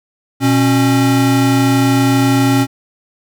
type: tone pair together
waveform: square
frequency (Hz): 121.7 / 273.2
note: B2 / C#4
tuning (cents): -25 / -25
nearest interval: octave + major second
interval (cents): 1400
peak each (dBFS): -15 / -12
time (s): 0.4-2.67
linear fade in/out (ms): 50
effects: none